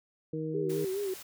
harmonic tone, 157.3 Hz, D#3, 19 cents sharp, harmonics 1 / 2 / 3, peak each -36 / -36 / -36 dBFS, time 0.33-0.85 s, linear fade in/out 5 ms
sine tone with vibrato, 392 Hz, G4, in tune, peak -30 dBFS, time 0.54-1.14 s, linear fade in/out 5 ms, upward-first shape sine, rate 4.8 Hz, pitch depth 82 cents each way
white noise, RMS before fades -46 dBFS, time 0.69-1.23 s, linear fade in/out 10 ms
effects none

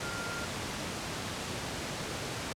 sine tone in noise, 1396.9 Hz, F6, in tune, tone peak -39 dBFS, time 0.03-0.45 s, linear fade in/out 5 ms, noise pink, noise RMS -36 dBFS, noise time 0-2.53 s, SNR -6 dB, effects high-pass 80 Hz 12 dB/octave + low-pass 8000 Hz 12 dB/octave

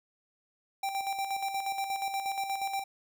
square tone with tremolo, 784 Hz, G5, in tune, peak -30 dBFS, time 0.83-2.84 s, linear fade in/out 5 ms, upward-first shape square, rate 8.4 Hz, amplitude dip 50%, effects none

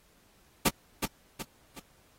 pink noise with echo, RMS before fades -24 dBFS, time 0.65-0.69 s, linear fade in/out 10 ms, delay 370 ms, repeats 3, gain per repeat -7 dB, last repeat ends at 1.8 s, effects pink hiss -64 dBFS RMS until 2.18 s + AAC 48 kbps

